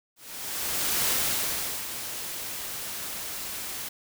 white noise with ADSR envelope, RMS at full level -25 dBFS, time 0.16-3.89 s, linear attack 910 ms, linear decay 780 ms, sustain -10 dB, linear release 9 ms, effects none

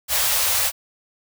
white band-stop noise, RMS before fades -20 dBFS, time 0.08-0.72 s, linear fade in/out 50 ms, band 120 to 480 Hz, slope 96 dB/octave, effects none

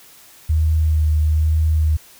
sine tone with vibrato, 77.78 Hz, D#2, in tune, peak -13 dBFS, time 0.49-1.97 s, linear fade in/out 10 ms, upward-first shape sine, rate 1.1 Hz, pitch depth 21 cents each way, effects white hiss -46 dBFS RMS until 2.19 s

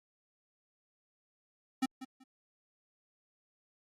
square tone with echo, 261.6 Hz, C4, in tune, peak -28 dBFS, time 1.82-1.86 s, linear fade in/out 10 ms, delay 190 ms, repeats 2, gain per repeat -14 dB, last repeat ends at 2.24 s, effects low-pass 11000 Hz 12 dB/octave + Opus 48 kbps

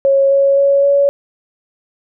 sine tone with pitch steps, 548 / 552.8 / 557.6 / 562.4 Hz, C#5 / C#5 / C#5 / C#5, -20 / -5 / +10 / +25 cents, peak -8 dBFS, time 0.05-1.09 s, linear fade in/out 0 ms, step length 260 ms, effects none

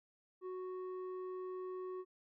square tone with low-pass filter, 369.6 Hz, F#4, 2 cents flat, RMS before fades -44 dBFS, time 0.41-2.05 s, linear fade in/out 50 ms, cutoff 810 Hz, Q 8.9, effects none

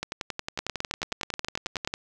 two click trains, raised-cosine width 0.2 ms, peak -13 / -11 dBFS, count 22 / 13, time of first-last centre 0.03-1.939 / 0.59-1.875 s, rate 11 / 9.34 Hz, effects none

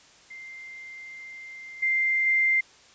sine tone with level steps, 2093 Hz, C7, in tune, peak -39 / -21 / -19 dBFS, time 0.3-2.61 s, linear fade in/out 10 ms, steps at 1.82 / 2.26 s, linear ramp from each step 10 ms, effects white hiss -54 dBFS RMS until 2.94 s + resampled to 16000 Hz

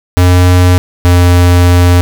square tone pair in turn, 89.9 / 88.46 Hz, F#2 / F2, -49 / +23 cents, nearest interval unison, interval 28 cents, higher first, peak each -4 dBFS, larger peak neither, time 0.17-0.78 / 1.05-2.01 s, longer second, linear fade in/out 0 ms, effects none

